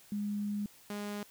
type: tone pair in turn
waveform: sine / sawtooth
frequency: 205.9 / 205.9 Hz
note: G#3 / G#3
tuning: -15 / -15 cents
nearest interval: unison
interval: 0 cents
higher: neither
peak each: -32 / -33 dBFS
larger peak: first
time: 0.12-0.66 / 0.9-1.23 s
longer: first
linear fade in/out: 2 ms
effects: white hiss -59 dBFS RMS until 1.3 s